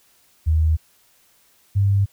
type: tone pair in turn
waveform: sine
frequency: 78.9 / 99.41 Hz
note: D#2 / G2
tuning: +25 / +25 cents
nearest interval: major third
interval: 400 cents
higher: second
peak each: -14 dBFS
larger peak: neither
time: 0.46-0.77 / 1.75-2.06 s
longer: neither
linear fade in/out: 20 ms
effects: white hiss -58 dBFS RMS until 2.12 s